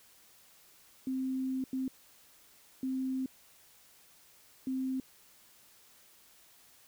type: tone bursts at uneven times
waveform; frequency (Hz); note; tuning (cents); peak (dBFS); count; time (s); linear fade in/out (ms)
sine; 261.6; C4; 0; -31; 4; 1.07-1.64 / 1.73-1.88 / 2.83-3.26 / 4.67-5; 2
effects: white hiss -61 dBFS RMS until 6.87 s